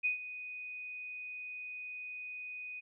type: tone with ADSR envelope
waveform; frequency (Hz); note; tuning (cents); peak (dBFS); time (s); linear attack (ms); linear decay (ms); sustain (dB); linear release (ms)
sine; 2489; D#7; 0; -27; 0.03-2.81; 24; 120; -14; 23
effects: none